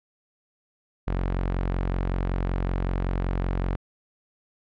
sawtooth tone, 45.3 Hz, F#1, 36 cents flat, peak -20 dBFS, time 1.07-3.76 s, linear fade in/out 10 ms, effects low-pass 2000 Hz 12 dB/octave

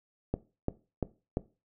click train, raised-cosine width 2 ms, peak -15 dBFS, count 4, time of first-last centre 0.34-1.371 s, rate 2.91 Hz, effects noise-tail reverb RT60 0.3 s tail -18 dB re dry

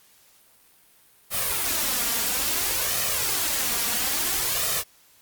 white noise with flanger, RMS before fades -25 dBFS, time 1.3-4.84 s, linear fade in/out 50 ms, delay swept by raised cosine 1.6 to 4.3 ms, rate 0.59 Hz, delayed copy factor +0.6, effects white hiss -57 dBFS RMS until 5.21 s + Opus 48 kbps

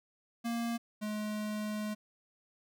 square tone pair in turn, 233.5 / 211.9 Hz, A#3 / G#3, +3 / +35 cents, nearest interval major second, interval 168 cents, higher first, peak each -33 / -35 dBFS, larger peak first, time 0.44-0.78 / 1.01-1.95 s, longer second, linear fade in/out 20 ms, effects none

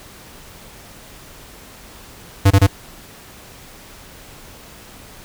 square tone bursts, 98 Hz, G2, in tune, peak -8 dBFS, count 3, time 2.45-2.669 s, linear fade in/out 10 ms, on 57 ms, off 24 ms, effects pink hiss -41 dBFS RMS until 5.24 s

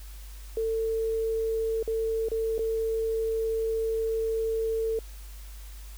sine tone with dropouts, 447.9 Hz, A4, 31 cents sharp, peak -25 dBFS, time 0.57-4.99 s, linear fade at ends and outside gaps 2 ms, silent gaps 1.828-1.876 / 2.286-2.316 / 2.581-2.591 s, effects added 50 Hz sine -40 dBFS peak until 5.97 s + white hiss -52 dBFS RMS until 5.97 s

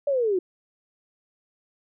sine linear sweep, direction down, 585 to 349.2 Hz, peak -20 dBFS, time 0.07-0.39 s, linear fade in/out 5 ms, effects none

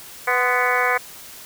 harmonic tone with a mistuned harmonic, 247.7 Hz, B3, 5 cents sharp, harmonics 2 / 3 / 4 / 5 / 6 / 7 / 8 / 9, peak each -25 / -25 / -25 / -25 / -25 / -25 / -25 / -25 dBFS, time 0.27-0.98 s, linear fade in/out 10 ms, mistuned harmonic 4, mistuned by +58 cents, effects white hiss -40 dBFS RMS until 1.45 s

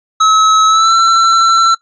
square tone with pitch glide, 1290 to 1344 Hz, E6 to E6, -38 to +33 cents, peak -7 dBFS, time 0.2-1.75 s, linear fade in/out 10 ms, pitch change +71 cents, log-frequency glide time 0.67-0.94 s, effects noise-tail reverb RT60 0.1 s tail -17 dB re dry + resampled to 16000 Hz

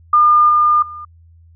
sine tone with level steps, 1208 Hz, D6, 48 cents sharp, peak -7 / -9 / -28 dBFS, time 0.13-1.05 s, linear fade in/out 5 ms, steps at 0.49 / 0.82 s, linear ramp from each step 5 ms, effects added 83 Hz sine -43 dBFS peak until 1.55 s

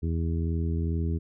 harmonic tone, 82.41 Hz, E2, in tune, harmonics 1 / 2 / 3 / 4 / 5, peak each -26 / -32 / -36 / -38 / -40 dBFS, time 0.02-1.19 s, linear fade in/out 20 ms, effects none

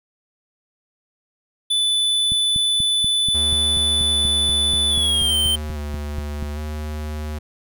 square tone with pitch glide, 3491 to 3110 Hz, A7 to G7, -14 to -14 cents, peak -17 dBFS, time 1.7-5.56 s, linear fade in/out 10 ms, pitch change -200 cents, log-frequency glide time 4.89-5.35 s
click train, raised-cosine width 5 ms, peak -17 dBFS, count 18, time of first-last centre 2.32-6.426 s, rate 4.14 Hz
square tone with vibrato, 74.8 Hz, D2, 32 cents sharp, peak -26 dBFS, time 3.34-7.39 s, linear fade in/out 10 ms, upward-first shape square, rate 0.62 Hz, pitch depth 28 cents each way
effects none

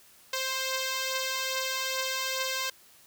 5% pulse beating tone pair, 523 / 525.4 Hz, C5 / C5, -1 / +7 cents, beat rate 2.4 Hz, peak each -25 / -18 dBFS, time 0.33-2.7 s, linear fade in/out 5 ms, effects white hiss -57 dBFS RMS until 3.06 s

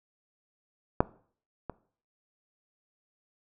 clicks, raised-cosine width 1 ms, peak -6 / -21 dBFS, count 2, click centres 1.005 / 1.697 s, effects noise-tail reverb RT60 0.5 s tail -20 dB re dry

